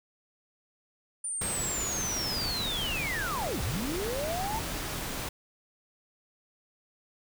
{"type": "linear two-way sweep", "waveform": "sine", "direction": "down then up", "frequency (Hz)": [9270, 55, 907], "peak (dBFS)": -31, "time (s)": [1.24, 4.59], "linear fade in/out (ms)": 5, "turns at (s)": 3.62}
{"type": "noise", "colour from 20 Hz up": "pink", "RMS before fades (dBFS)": -35, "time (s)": [1.41, 5.29], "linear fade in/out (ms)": 5}
{"type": "clicks", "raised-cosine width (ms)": 3, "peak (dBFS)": -32, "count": 8, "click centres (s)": [2.259, 2.319, 2.507, 3.426, 3.776, 4.237, 4.573, 4.844]}
{"effects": []}